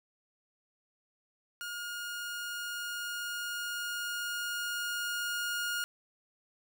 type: tone with level ramp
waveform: sawtooth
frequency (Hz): 1427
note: F6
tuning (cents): +37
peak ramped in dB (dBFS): -34 to -28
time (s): 1.61-5.84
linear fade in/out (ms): 0
effects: none